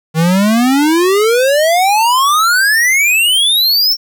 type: exponential sweep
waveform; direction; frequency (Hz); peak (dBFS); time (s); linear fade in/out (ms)
square; up; 155.56 to 5540; -9; 0.14-3.97; 50
effects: 8-bit